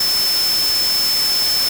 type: tone in noise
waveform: sine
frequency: 5274 Hz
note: E8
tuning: in tune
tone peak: -15 dBFS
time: 0-1.69 s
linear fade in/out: 5 ms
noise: white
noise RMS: -23 dBFS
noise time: 0-1.69 s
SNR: +5 dB
effects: none